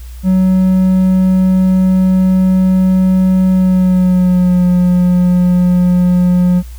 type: tone with pitch glide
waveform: triangle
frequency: 186.6 to 179.21 Hz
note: F#3 to F3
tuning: +15 to +45 cents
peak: -5 dBFS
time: 0.23-6.63 s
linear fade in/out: 50 ms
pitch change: -70 cents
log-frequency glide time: 3.49-4.64 s
effects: added 60 Hz sine -26 dBFS peak until 6.78 s + white hiss -43 dBFS RMS until 6.78 s